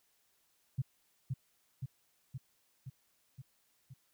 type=tone with echo; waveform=sine; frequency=130.81 Hz; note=C3; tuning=in tune; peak=-29 dBFS; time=0.78-0.82 s; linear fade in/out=10 ms; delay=520 ms; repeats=6; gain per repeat=-3 dB; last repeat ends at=3.94 s; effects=white hiss -74 dBFS RMS until 4.13 s